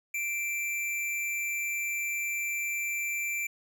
square tone with amplitude modulation, 2350 Hz, D7, 1 cent sharp, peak -29 dBFS, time 0.14-3.47 s, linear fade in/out 5 ms, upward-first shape sine, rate 252 Hz, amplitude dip 30%, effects none

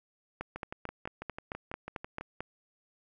two click trains, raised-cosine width 0.5 ms, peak -21 / -24 dBFS, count 10 / 11, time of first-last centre 0.41-2.406 / 0.56-2.21 s, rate 4.51 / 6.06 Hz, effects none

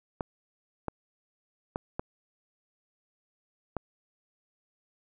clicks, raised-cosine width 1 ms, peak -17 dBFS, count 5, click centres 0.208 / 0.883 / 1.759 / 1.995 / 3.767 s, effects none

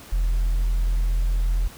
sine tone, 42.22 Hz, E1, 42 cents sharp, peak -16 dBFS, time 0.12-1.68 s, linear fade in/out 10 ms, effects tanh soft clip ceiling -17 dBFS + pink hiss -44 dBFS RMS until 1.77 s

